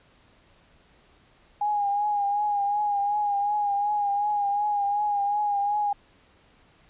sine tone with vibrato, 820 Hz, G#5, 22 cents flat, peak -22 dBFS, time 1.61-5.93 s, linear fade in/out 5 ms, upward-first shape triangle, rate 2.7 Hz, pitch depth 44 cents each way, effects pink hiss -59 dBFS RMS until 6.89 s + resampled to 8000 Hz

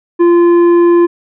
sine tone with tanh clipping, 345 Hz, F4, 21 cents flat, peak -6 dBFS, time 0.19-1.07 s, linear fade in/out 20 ms, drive 8 dB, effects none

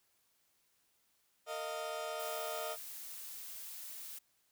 30% pulse chord, Bb suspended fourth, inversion none, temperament equal with one note detuned, 456.6 / 622.3 / 698.5 Hz, Bb4 / Eb5 / F5, -36 / 0 / 0 cents, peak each -43 / -38 / -42 dBFS, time 1.46-2.77 s, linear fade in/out 50 ms
blue noise, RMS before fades -47 dBFS, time 2.19-4.19 s, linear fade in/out 10 ms
effects white hiss -75 dBFS RMS until 4.51 s

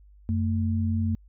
sine tone pair together, 91.94 / 223.9 Hz, F#2 / A3, -10 / +30 cents, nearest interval octave + minor third, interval 1540 cents, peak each -24 / -27 dBFS, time 0.29-1.15 s, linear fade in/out 0 ms, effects added 50 Hz sine -50 dBFS peak until 1.28 s

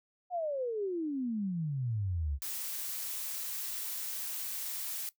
sine exponential sweep, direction down, 740 to 66.2 Hz, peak -31 dBFS, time 0.3-2.39 s, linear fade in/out 50 ms
blue noise, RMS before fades -38 dBFS, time 2.42-5.09 s, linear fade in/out 0 ms
effects noise-tail reverb RT60 0.1 s tail -17 dB re dry

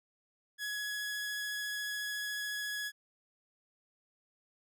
sawtooth tone with vibrato, 1681 Hz, G#6, 20 cents sharp, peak -32 dBFS, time 0.58-2.92 s, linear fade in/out 50 ms, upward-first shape triangle, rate 14 Hz, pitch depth 9 cents each way, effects none

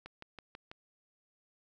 click train, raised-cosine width 0.3 ms, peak -30 dBFS, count 5, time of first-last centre 0.06-0.715 s, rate 6.11 Hz, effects none

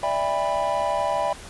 triangle chord, E minor seventh, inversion third, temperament equal with one note detuned, 587.3 / 659.3 / 804.6 / 987.8 Hz, D5 / E5 / G5 / B5, 0 / 0 / +45 / 0 cents, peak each -25 dBFS, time 0.03-1.33 s, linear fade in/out 2 ms, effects pink hiss -41 dBFS RMS until 1.49 s + resampled to 24000 Hz

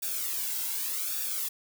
blue noise with flanger, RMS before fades -32 dBFS, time 0.02-1.49 s, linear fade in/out 10 ms, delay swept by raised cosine 0.97 to 1.7 ms, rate 0.86 Hz, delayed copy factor -0.8, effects none

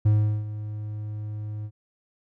triangle tone with ADSR envelope, 106 Hz, G#2, 36 cents sharp, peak -13 dBFS, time 0.05-1.71 s, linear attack 11 ms, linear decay 380 ms, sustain -15 dB, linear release 60 ms, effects none

